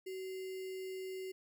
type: tone with sample-and-hold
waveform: sine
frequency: 376.9 Hz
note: F#4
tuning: 32 cents sharp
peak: -40 dBFS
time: 0.06-1.32 s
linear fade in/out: 10 ms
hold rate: 2450 Hz
effects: none